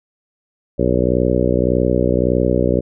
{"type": "harmonic tone", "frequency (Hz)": 61.74, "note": "B1", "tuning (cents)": 0, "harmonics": [1, 2, 3, 4, 5, 6, 7, 8, 9], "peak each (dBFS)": [-22, -22, -22, -22, -22, -22, -22, -22, -22], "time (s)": [0.78, 2.81], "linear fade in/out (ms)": 20, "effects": []}